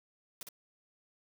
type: noise with echo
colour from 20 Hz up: white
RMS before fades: -43 dBFS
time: 0.41-0.43 s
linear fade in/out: 2 ms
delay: 58 ms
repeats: 1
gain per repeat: -4 dB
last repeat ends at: 0.488 s
effects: none